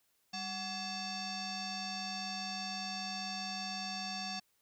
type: tone with frequency modulation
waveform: sine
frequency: 2637 Hz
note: E7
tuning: in tune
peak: -37 dBFS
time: 0.33-4.4 s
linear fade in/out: 10 ms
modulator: 945 Hz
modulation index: 3.3
effects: white hiss -75 dBFS RMS until 4.61 s